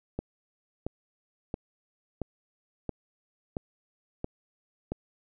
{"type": "click train", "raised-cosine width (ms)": 2, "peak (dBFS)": -18, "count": 8, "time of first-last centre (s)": [0.19, 4.92], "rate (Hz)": 1.48, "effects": []}